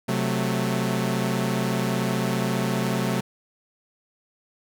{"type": "chord", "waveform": "sawtooth", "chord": "F# diminished", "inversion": "second", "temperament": "equal", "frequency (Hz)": [130.81, 185, 220], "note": ["C3", "F#3", "A3"], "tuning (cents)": [0, 0, 0], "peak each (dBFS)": -23, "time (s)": [0.08, 3.21], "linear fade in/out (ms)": 10, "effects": []}